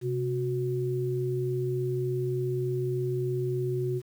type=tone pair together; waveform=sine; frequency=130 / 366.6 Hz; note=C3 / F#4; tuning=-11 / -16 cents; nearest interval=octave + tritone; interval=1795 cents; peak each=-29 / -29 dBFS; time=0.01-4.02 s; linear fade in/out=50 ms; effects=9-bit